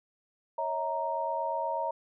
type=chord; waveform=sine; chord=A# diminished; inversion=first; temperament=equal with one note detuned; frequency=554.4 / 642.7 / 932.3 Hz; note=C#5 / E5 / A#5; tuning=0 / -44 / 0 cents; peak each=-36 / -34 / -31 dBFS; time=0.58-1.91 s; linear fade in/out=5 ms; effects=none